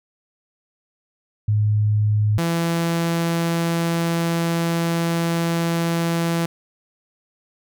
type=tone pair in turn; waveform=sine / sawtooth; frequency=105.7 / 167.79 Hz; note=G#2 / E3; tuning=+31 / +31 cents; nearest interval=minor sixth; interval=800 cents; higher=second; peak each=-15 dBFS; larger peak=neither; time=1.48-2.38 / 2.38-6.46 s; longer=second; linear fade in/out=5 ms; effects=none